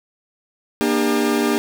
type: tone cluster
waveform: 40% pulse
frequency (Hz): 236.1 / 299.5 / 401.2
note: A#3 / D4 / G4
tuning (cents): +22 / +34 / +40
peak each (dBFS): -20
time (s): 0.81-1.58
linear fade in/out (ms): 0
effects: none